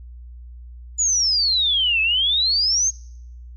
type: exponential two-way sweep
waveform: sine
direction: down then up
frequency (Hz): 7040 to 2571 to 6550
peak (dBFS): -16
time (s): 0.98-2.91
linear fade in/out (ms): 20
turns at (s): 2.01
effects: noise-tail reverb RT60 0.8 s tail -26 dB re dry + added 60 Hz sine -36 dBFS peak until 3.56 s